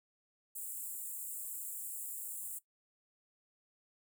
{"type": "high-pass noise", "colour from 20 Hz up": "pink", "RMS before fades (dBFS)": -43, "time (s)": [0.55, 2.59], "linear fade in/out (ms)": 10, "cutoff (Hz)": 7400, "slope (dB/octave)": 96, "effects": ["noise-tail reverb RT60 0.1 s tail -17 dB re dry"]}